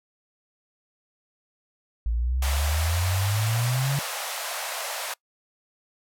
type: exponential sweep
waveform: sine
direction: up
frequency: 55 to 142.9 Hz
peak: -22 dBFS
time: 2.06-3.99 s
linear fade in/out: 0 ms
type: band-pass noise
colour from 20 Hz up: pink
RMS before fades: -32 dBFS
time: 2.42-5.14 s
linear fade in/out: 5 ms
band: 550 to 15000 Hz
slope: 48 dB/octave
effects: noise-tail reverb RT60 0.1 s tail -24 dB re dry